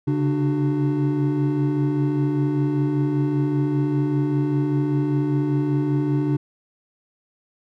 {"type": "tone cluster", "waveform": "triangle", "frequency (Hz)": [136.1, 141.2, 297.9, 372.1], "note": ["C#3", "C#3", "D4", "F#4"], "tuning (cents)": [-31, 32, 25, 10], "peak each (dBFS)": [-28, -20, -20, -27], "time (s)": [0.07, 6.37], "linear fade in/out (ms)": 10, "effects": []}